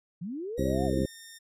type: linear two-way sweep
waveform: sine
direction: up then down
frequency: 154.8 to 740 to 154.8 Hz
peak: -33 dBFS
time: 0.21-1.03 s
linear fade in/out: 10 ms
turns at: 0.85 s
type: tone with pitch glide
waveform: 10% pulse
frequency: 1900 to 1823.7 Hz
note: A#6 to A#6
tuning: +33 to -38 cents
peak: -37 dBFS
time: 0.57-1.39 s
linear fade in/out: 20 ms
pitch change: -71 cents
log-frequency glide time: 0.71-0.79 s
type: harmonic tone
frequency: 66 Hz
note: C2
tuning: 16 cents sharp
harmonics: 1 / 2 / 3 / 4 / 5 / 6 / 8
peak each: -33 / -33 / -33 / -33 / -33 / -33 / -33 dBFS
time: 0.58-1.06 s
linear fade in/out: 5 ms
effects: none